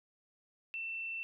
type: tone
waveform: sine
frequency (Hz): 2682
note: E7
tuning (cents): +29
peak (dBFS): -37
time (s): 0.74-1.23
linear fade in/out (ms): 0
effects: none